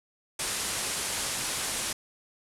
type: low-pass noise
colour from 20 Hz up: white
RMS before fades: -32 dBFS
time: 0.39-1.93 s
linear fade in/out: 5 ms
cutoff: 11000 Hz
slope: 48 dB/octave
effects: none

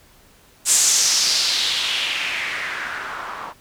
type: noise with low-pass filter sweep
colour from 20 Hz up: blue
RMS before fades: -21 dBFS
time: 0.65-3.54 s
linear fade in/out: 50 ms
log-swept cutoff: 8000 to 1000 Hz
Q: 2.9
effects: pink hiss -52 dBFS RMS until 3.6 s

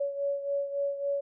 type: beating tone pair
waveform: sine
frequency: 562 / 565.6 Hz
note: C#5 / C#5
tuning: +24 / +35 cents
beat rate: 3.6 Hz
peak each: -29 / -35 dBFS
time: 0-1.21 s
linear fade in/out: 10 ms
effects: none

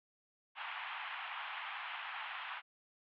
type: band-pass noise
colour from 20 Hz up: pink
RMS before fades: -44 dBFS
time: 0.55-2.62 s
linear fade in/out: 50 ms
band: 800 to 3200 Hz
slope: 48 dB/octave
effects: none

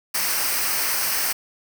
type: noise with comb filter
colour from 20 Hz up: white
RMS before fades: -23 dBFS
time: 0.14-1.33 s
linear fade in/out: 10 ms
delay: 0.28 ms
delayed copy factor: -0.6
effects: none

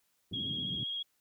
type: band-pass noise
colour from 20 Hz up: white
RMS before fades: -42 dBFS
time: 0.31-0.84 s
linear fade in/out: 5 ms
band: 100 to 250 Hz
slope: 24 dB/octave
type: tone with vibrato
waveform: sine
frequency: 3287 Hz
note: G#7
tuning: 19 cents flat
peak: -34 dBFS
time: 0.33-1.03 s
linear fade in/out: 10 ms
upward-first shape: square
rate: 15 Hz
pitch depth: 19 cents each way
effects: white hiss -75 dBFS RMS until 1.2 s

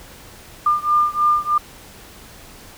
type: beating tone pair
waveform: sine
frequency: 1200 / 1203.2 Hz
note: D6 / D6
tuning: +37 / +42 cents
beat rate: 3.2 Hz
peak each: -17 / -18 dBFS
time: 0.66-1.58 s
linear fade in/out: 5 ms
effects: pink hiss -42 dBFS RMS until 2.77 s

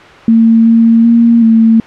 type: tone with pitch steps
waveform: sine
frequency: 226.8 / 228.6 / 232.8 / 225.2 Hz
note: A#3 / A#3 / A#3 / A3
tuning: -47 / -34 / -2 / +40 cents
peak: -3 dBFS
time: 0.28-1.8 s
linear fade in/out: 2 ms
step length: 380 ms
effects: white hiss -33 dBFS RMS until 1.86 s + low-pass 2000 Hz 12 dB/octave

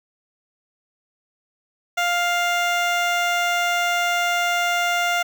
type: tone with notch filter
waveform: 15% pulse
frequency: 700 Hz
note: F5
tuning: 4 cents sharp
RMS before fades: -21 dBFS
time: 1.97-5.23 s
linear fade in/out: 10 ms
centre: 10000 Hz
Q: 0.97
effects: none

